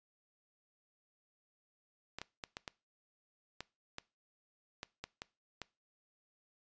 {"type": "clicks", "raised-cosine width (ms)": 0.2, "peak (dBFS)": -24, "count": 11, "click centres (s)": [2.186, 2.216, 2.438, 2.569, 2.678, 3.606, 3.984, 4.831, 5.04, 5.219, 5.617], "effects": ["noise-tail reverb RT60 0.3 s tail -22 dB re dry", "resampled to 16000 Hz"]}